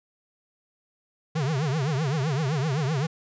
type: tone with vibrato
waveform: square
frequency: 145.1 Hz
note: D3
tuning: 21 cents flat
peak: -24 dBFS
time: 1.35-3.07 s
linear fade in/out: 10 ms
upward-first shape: triangle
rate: 7.8 Hz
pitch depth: 260 cents each way
effects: resampled to 16000 Hz